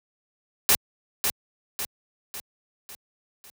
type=noise with echo; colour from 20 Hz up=white; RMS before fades=-18 dBFS; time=0.69-0.75 s; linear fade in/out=0 ms; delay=550 ms; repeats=5; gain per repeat=-6 dB; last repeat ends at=3.5 s; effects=high-pass 60 Hz 12 dB/octave